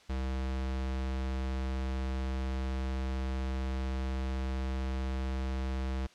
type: tone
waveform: square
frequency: 65.41 Hz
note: C2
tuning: in tune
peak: -32 dBFS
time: 0.09-6.07 s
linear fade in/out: 10 ms
effects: white hiss -59 dBFS RMS until 6.14 s + low-pass 5000 Hz 12 dB/octave